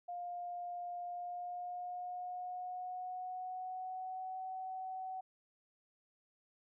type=tone with pitch glide; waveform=sine; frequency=706 to 752.3 Hz; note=F5 to F#5; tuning=+19 to +29 cents; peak=-40 dBFS; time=0.08-5.21 s; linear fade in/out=10 ms; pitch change=+110 cents; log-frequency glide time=1.05-4.45 s; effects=none